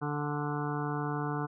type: harmonic tone with a mistuned harmonic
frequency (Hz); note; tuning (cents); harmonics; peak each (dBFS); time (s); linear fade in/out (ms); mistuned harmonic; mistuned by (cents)
146.83; D3; 0; 1 / 2 / 3 / 5 / 6 / 7 / 8 / 9 / 10; -34 / -37 / -39 / -41 / -42 / -42 / -43 / -44 / -44; 0.01-1.47; 20; 7; +18
effects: none